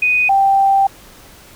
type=tone pair in turn; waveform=sine; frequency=2489 / 784 Hz; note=D#7 / G5; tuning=0 / 0 cents; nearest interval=octave + minor sixth; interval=2000 cents; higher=first; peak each=-11 / -9 dBFS; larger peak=second; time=0.02-0.29 / 0.29-0.87 s; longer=second; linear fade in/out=5 ms; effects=pink hiss -42 dBFS RMS until 1.55 s